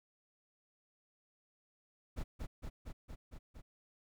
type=noise with echo; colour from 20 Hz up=brown; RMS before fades=-39 dBFS; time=2.16-2.24 s; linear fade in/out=20 ms; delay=230 ms; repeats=6; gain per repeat=-2 dB; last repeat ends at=3.62 s; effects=none